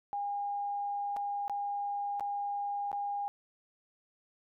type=tone with dropouts; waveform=sine; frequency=811 Hz; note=G#5; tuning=41 cents flat; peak=-32 dBFS; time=0.13-3.28 s; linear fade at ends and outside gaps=0 ms; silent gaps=1.164-1.168 / 1.48-1.497 / 2.197-2.207 / 2.916-2.929 s; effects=none